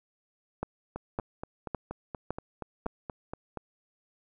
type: two click trains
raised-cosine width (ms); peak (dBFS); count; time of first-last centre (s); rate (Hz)
1; -17 / -22; 5 / 12; 0.63-2.865 / 0.96-3.573; 1.79 / 4.21
effects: none